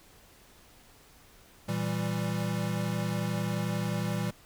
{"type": "chord", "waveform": "square", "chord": "E diminished", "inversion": "second", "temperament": "equal", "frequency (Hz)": [116.54, 164.81, 196], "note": ["Bb2", "E3", "G3"], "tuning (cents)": [0, 0, 0], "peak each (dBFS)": -34, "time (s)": [1.68, 4.31], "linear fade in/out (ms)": 10, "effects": ["pink hiss -57 dBFS RMS until 4.45 s"]}